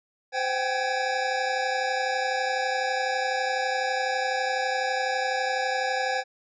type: tone cluster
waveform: square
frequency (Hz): 516 / 764 / 796 / 1673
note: C5 / G5 / G5 / G#6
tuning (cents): -24 / -45 / +26 / +12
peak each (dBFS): -31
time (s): 0.32-6.24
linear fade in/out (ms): 50
effects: resampled to 16000 Hz